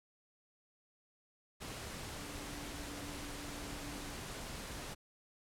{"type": "tone in noise", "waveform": "sine", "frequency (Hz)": 289.2, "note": "D4", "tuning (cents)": -27, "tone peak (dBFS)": -50, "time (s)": [2.17, 4.15], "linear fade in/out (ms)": 20, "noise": "pink", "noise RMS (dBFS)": -45, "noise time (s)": [1.6, 4.95], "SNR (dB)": -8, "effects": ["low-pass 11000 Hz 12 dB/octave"]}